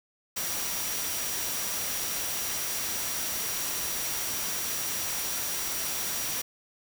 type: tone in noise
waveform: sine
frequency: 5760 Hz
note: F#8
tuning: 47 cents flat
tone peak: -37 dBFS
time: 0.36-6.42 s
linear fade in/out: 10 ms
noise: white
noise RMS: -32 dBFS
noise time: 0.36-6.42 s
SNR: -8 dB
effects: none

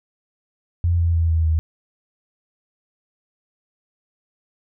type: tone with pitch steps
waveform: sine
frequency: 86.1 / 84.43 / 82.78 / 81.17 / 79.6 Hz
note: F2 / E2 / E2 / E2 / D#2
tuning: -24 / +42 / +8 / -26 / +40 cents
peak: -15 dBFS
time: 0.84-1.59 s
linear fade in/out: 0 ms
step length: 150 ms
effects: none

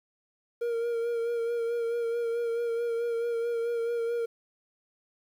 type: tone with vibrato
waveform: triangle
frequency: 467.2 Hz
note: A#4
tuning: 4 cents sharp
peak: -25 dBFS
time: 0.61-4.26 s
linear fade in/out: 10 ms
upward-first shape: sine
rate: 4.6 Hz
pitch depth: 28 cents each way
effects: 10-bit

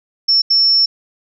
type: tone bursts at uneven times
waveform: sine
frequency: 5400 Hz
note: E8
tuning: 41 cents sharp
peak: -9 dBFS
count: 2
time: 0.28-0.42 / 0.5-0.86 s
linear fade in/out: 10 ms
effects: none

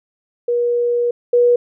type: tone pair in turn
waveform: sine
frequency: 479.7 / 483.9 Hz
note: A#4 / B4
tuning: +50 / -35 cents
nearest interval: unison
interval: 15 cents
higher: second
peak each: -14 / -9 dBFS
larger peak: second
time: 0.48-1.11 / 1.33-1.56 s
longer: first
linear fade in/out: 5 ms
effects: none

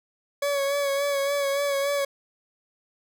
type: tone with vibrato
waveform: 40% pulse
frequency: 562 Hz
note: C#5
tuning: 24 cents sharp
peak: -22 dBFS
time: 0.42-2.05 s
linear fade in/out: 5 ms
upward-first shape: sine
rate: 3.5 Hz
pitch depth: 32 cents each way
effects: none

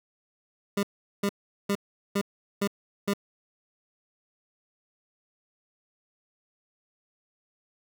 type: tone bursts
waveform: 25% pulse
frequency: 201 Hz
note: G3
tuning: 44 cents sharp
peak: -20 dBFS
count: 6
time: 0.77-3.136 s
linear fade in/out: 5 ms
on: 61 ms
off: 400 ms
effects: none

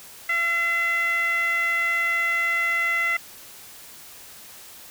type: tone with band-pass filter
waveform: 15% pulse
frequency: 679 Hz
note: F5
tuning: 49 cents flat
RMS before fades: -23 dBFS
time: 0.29-3.17 s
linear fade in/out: 5 ms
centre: 1900 Hz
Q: 5.5
effects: white hiss -44 dBFS RMS until 4.9 s

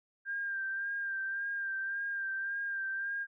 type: tone with vibrato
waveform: sine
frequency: 1592 Hz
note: G6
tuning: 26 cents sharp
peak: -33 dBFS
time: 0.25-3.27 s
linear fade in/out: 50 ms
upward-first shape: sine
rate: 1.8 Hz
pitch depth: 30 cents each way
effects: none

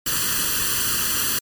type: noise with comb filter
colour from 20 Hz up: white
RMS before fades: -22 dBFS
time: 0.06-1.39 s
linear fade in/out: 5 ms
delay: 0.67 ms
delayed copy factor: +0.9
effects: MP3 96 kbps

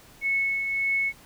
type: tone with tremolo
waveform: sine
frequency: 2200 Hz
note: C#7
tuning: 14 cents flat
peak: -21 dBFS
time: 0.21-1.13 s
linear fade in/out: 50 ms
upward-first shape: triangle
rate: 1.7 Hz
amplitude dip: 45%
effects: pink hiss -52 dBFS RMS until 1.25 s

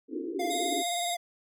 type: band-pass noise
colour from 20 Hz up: pink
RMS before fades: -34 dBFS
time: 0.08-0.84 s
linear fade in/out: 50 ms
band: 270 to 440 Hz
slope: 96 dB/octave
type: tone with vibrato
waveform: square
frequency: 698.5 Hz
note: F5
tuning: in tune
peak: -31 dBFS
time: 0.39-1.17 s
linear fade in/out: 10 ms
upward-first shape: sine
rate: 19 Hz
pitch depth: 31 cents each way
type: tone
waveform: 20% pulse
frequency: 3729 Hz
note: A#7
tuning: in tune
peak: -27 dBFS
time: 0.5-1.15 s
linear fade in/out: 10 ms
effects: none

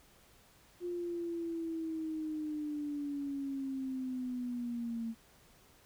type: linear sweep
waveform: sine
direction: down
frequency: 354.3 to 225.5 Hz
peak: -35 dBFS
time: 0.8-5.15 s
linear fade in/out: 50 ms
effects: pink hiss -63 dBFS RMS until 5.85 s

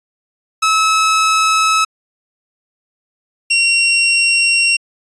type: tone pair in turn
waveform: sawtooth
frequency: 1295 / 2744 Hz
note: E6 / F7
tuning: -31 / -31 cents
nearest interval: octave + minor second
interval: 1300 cents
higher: second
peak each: -7 dBFS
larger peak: neither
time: 0.62-1.85 / 3.5-4.77 s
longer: second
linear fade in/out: 10 ms
effects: resampled to 22050 Hz

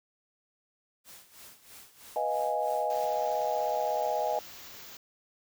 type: noise with tremolo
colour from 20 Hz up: white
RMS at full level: -49 dBFS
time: 1.04-3.09 s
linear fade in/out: 50 ms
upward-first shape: sine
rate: 3.1 Hz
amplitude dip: 75%
type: chord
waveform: sine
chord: F half-diminished seventh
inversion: second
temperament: equal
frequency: 493.9 / 622.3 / 698.5 / 830.6 Hz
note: Cb5 / Eb5 / F5 / Ab5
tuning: 0 / 0 / 0 / 0 cents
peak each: -35 / -31 / -34 / -31 dBFS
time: 2.16-4.39 s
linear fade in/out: 2 ms
type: band-stop noise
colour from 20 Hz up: white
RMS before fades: -47 dBFS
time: 2.9-4.97 s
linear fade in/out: 2 ms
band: 7300 to 13000 Hz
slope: 96 dB/octave
effects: none

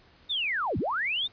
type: linear two-way sweep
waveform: sine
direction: down then up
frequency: 3722 to 68 to 3722 Hz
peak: -26 dBFS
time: 0.29-1.28 s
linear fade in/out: 20 ms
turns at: 0.78 s
effects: pink hiss -58 dBFS RMS until 1.32 s + resampled to 11025 Hz

